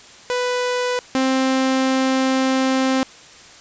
sawtooth tone pair in turn, 495.5 / 263.1 Hz, B4 / C4, +6 / +10 cents, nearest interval major seventh, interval 1096 cents, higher first, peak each -15 / -12 dBFS, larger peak second, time 0.3-0.99 / 1.15-3.03 s, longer second, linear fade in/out 0 ms, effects white hiss -43 dBFS RMS until 3.6 s + resampled to 16000 Hz

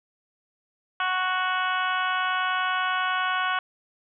harmonic tone, 369.9 Hz, F#4, in tune, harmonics 2 / 3 / 4 / 5 / 6 / 7 / 8 / 9, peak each -31 / -27 / -27 / -38 / -37 / -37 / -35 / -40 dBFS, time 1-3.59 s, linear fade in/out 2 ms, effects none

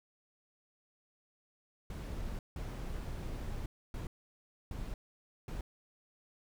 brown noise bursts at uneven times, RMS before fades -40 dBFS, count 5, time 1.9-2.39 / 2.56-3.66 / 3.94-4.07 / 4.71-4.94 / 5.48-5.61 s, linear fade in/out 2 ms, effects none

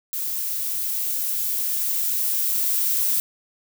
violet noise with level ramp, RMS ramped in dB -27 to -21 dBFS, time 0.13-3.2 s, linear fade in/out 0 ms, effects none

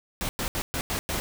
pink noise bursts at uneven times, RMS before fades -29 dBFS, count 6, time 0.21-0.29 / 0.39-0.48 / 0.55-0.62 / 0.74-0.81 / 0.9-0.99 / 1.09-1.2 s, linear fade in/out 0 ms, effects none

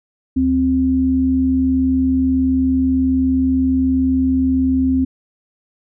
sine tone pair together, 73.41 / 261.6 Hz, D2 / C4, 0 / 0 cents, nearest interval octave + minor seventh, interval 2200 cents, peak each -22 / -13 dBFS, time 0.36-5.05 s, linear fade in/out 10 ms, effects none

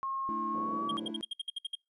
sine tone with pitch glide, 1077 to 1139.1 Hz, C6 to C#6, +50 to +47 cents, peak -32 dBFS, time 0.03-0.97 s, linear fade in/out 0 ms, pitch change +97 cents, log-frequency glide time 0.48-0.85 s
triangle chord, A suspended fourth, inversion none, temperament equal, 220 / 293.7 / 329.6 Hz, A3 / D4 / E4, 0 / 0 / 0 cents, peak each -39 / -42 / -39 dBFS, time 0.29-1.21 s, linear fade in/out 0 ms
pink band-pass noise, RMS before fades -45 dBFS, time 0.54-1.11 s, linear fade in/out 5 ms, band 190 to 580 Hz, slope 24 dB/octave
triangle tone bursts, 3229 Hz, G#7, 49 cents flat, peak -31 dBFS, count 11, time 0.89-1.753 s, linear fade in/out 5 ms, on 23 ms, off 61 ms
effects noise-tail reverb RT60 0.2 s tail -25 dB re dry + resampled to 24000 Hz

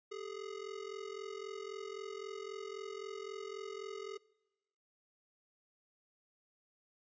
square ring-modulated tone, 415.3 Hz, G#4, in tune, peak -40 dBFS, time 0.11-4.18 s, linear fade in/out 10 ms, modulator 21.9 Hz, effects noise-tail reverb RT60 1.0 s tail -24 dB re dry + resampled to 16000 Hz

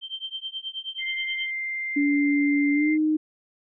sine tone with tremolo, 3133 Hz, G7, 2 cents flat, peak -27 dBFS, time 0.01-1.51 s, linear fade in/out 50 ms, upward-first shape triangle, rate 9.4 Hz, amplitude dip 100%
sine tone, 2094 Hz, C7, 1 cent sharp, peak -27 dBFS, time 0.98-2.98 s, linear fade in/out 50 ms
sine tone with pitch glide, 286.8 to 309.2 Hz, D4 to D#4, -41 to -11 cents, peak -19 dBFS, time 1.96-3.17 s, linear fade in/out 10 ms, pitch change +130 cents, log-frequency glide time 2.73-2.91 s
effects none

